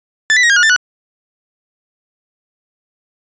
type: tone with pitch steps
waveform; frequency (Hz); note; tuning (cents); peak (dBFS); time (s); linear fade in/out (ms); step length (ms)
40% pulse; 1753 / 1983 / 1884 / 1616 / 1444 / 1777 / 1475; A6 / B6 / A#6 / G#6 / F#6 / A6 / F#6; -7 / +7 / +18 / -48 / -43 / +17 / -6; -7; 0.3-0.762; 0; 66
effects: resampled to 16000 Hz